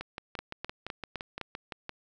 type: two click trains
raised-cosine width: 0.3 ms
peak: -19 / -21 dBFS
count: 5 / 12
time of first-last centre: 0.39-1.413 / 0.01-1.894 s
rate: 3.91 / 5.84 Hz
effects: none